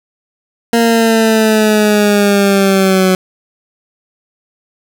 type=linear sweep; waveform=20% pulse; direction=down; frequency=233.1 to 185.4 Hz; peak=-3 dBFS; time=0.73-3.15 s; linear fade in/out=2 ms; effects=none